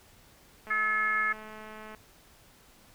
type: click train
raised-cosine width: 0.5 ms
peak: -31 dBFS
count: 277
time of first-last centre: 0.67-1.948 s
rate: 216 Hz
type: harmonic tone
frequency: 430 Hz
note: A4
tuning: 40 cents flat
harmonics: 3 / 4 / 5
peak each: -30 / -28 / -31 dBFS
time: 0.7-1.33 s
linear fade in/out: 10 ms
effects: pink hiss -58 dBFS RMS until 2.94 s